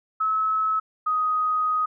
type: tone pair in turn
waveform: sine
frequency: 1293 / 1251.8 Hz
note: E6 / D#6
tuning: -34 / +10 cents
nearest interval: minor second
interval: 56 cents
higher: first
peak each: -20 dBFS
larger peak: neither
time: 0.2-0.8 / 1.06-1.86 s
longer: second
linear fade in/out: 10 ms
effects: none